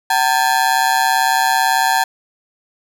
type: ring-modulated tone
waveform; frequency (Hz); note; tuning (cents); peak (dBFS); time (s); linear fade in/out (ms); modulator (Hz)
30% pulse; 835; G#5; +9; -7; 0.1-2.04; 5; 69
effects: none